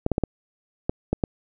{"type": "clicks", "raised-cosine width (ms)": 2, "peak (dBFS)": -8, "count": 7, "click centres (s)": [0.064, 0.117, 0.181, 0.237, 0.895, 1.13, 1.238], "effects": []}